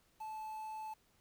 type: tone with quantisation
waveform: triangle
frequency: 871 Hz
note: A5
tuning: 18 cents flat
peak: -40 dBFS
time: 0.2-0.94 s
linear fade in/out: 10 ms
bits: 10
effects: pink hiss -72 dBFS RMS until 1.2 s